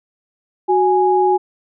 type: tone pair together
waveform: sine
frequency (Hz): 370 / 830.6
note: F#4 / G#5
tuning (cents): 0 / 0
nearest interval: octave + major second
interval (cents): 1400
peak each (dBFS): -14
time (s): 0.68-1.38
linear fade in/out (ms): 20
effects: none